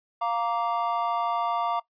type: chord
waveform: triangle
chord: Bb major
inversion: second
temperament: just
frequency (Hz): 699.2 / 932.3 / 1165.4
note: F5 / Bb5 / D6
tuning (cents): +2 / 0 / -14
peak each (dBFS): -27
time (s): 0.21-1.8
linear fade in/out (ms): 10
effects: noise-tail reverb RT60 0.1 s tail -18 dB re dry + resampled to 11025 Hz